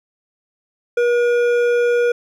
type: tone with hard clipping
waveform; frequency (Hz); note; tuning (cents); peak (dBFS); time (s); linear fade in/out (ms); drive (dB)
triangle; 480.1; B4; -49; -15; 0.97-2.12; 5; 13
effects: none